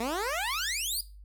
15% pulse exponential sweep, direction up, 217.7 to 5000 Hz, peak -23 dBFS, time 0-1.01 s, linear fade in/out 5 ms, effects noise-tail reverb RT60 0.3 s tail -17 dB re dry + added 50 Hz sine -46 dBFS peak until 1.24 s

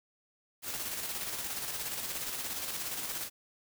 white noise with tremolo, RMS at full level -36 dBFS, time 0.62-3.3 s, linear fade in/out 50 ms, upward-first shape square, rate 17 Hz, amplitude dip 35%, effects none

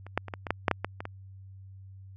clicks, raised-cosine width 0.5 ms, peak -30 / -10 / -24 / -19 / -19 / -10 / -7 / -8 / -14 / -21 / -21 dBFS, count 11, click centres 0.066 / 0.176 / 0.283 / 0.338 / 0.468 / 0.506 / 0.682 / 0.713 / 0.846 / 1.005 / 1.054 s, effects added 96 Hz sine -45 dBFS peak until 2.16 s

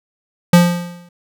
square tone with exponential decay, 174.61 Hz, F3, in tune, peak -4 dBFS, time 0.53-1.09 s, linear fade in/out 5 ms, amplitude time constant 120 ms, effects none

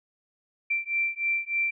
sine beating tone pair, 2349 / 2352.3 Hz, D7 / D7, 0 / +2 cents, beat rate 3.3 Hz, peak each -28 dBFS, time 0.7-1.71 s, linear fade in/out 10 ms, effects none

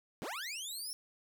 20% pulse linear sweep, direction up, 126.2 to 5470 Hz, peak -34 dBFS, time 0.22-0.93 s, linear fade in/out 0 ms, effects none

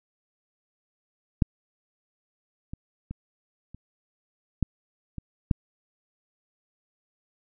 clicks, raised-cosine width 5 ms, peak -6 / -23 / -22 / -30 / -10 / -22 / -8 dBFS, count 7, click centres 1.422 / 2.735 / 3.11 / 3.746 / 4.627 / 5.183 / 5.512 s, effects none

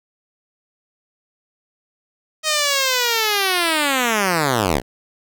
5% pulse linear sweep, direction down, 630 to 56.4 Hz, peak -5 dBFS, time 2.43-4.82 s, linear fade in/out 50 ms, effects none

